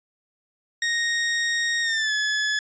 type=tone with pitch glide; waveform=sawtooth; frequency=1864.7 to 1709.9 Hz; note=A#6 to A6; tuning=0 to -50 cents; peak=-18 dBFS; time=0.82-2.59 s; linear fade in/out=2 ms; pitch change=-150 cents; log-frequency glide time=1.82-2.13 s; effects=resampled to 16000 Hz